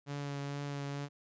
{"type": "tone with vibrato", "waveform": "sawtooth", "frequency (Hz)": 142.1, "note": "C#3", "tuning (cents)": 43, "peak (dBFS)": -33, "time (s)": [0.06, 1.09], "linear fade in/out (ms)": 50, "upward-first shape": "triangle", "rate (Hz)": 2.2, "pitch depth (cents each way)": 18, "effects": ["resampled to 16000 Hz"]}